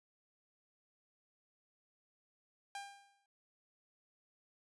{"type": "tone with exponential decay", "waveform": "sawtooth", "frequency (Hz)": 800, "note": "G5", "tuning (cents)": 35, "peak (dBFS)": -37, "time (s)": [2.75, 3.26], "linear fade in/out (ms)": 2, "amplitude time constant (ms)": 110, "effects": ["resampled to 24000 Hz"]}